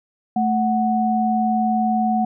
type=tone pair together; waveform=sine; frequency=220 / 740 Hz; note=A3 / F#5; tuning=0 / 0 cents; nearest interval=octave + major sixth; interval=2100 cents; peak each=-19 dBFS; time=0.36-2.25 s; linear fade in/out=5 ms; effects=none